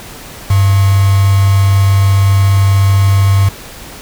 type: tone with quantisation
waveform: sine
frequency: 98 Hz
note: G2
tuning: in tune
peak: -6 dBFS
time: 0.5-3.49 s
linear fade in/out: 5 ms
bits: 3
effects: pink hiss -31 dBFS RMS until 4.01 s